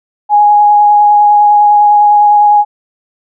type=tone with vibrato; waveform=sine; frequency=830.6 Hz; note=G#5; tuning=in tune; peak=-3 dBFS; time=0.29-2.65 s; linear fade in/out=50 ms; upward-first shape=sine; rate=9.9 Hz; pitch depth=11 cents each way; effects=none